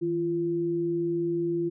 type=tone pair together; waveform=sine; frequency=161.1 / 342.6 Hz; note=E3 / F4; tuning=-39 / -33 cents; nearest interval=octave + minor second; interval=1306 cents; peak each=-34 / -25 dBFS; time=0.01-1.7 s; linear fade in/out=20 ms; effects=none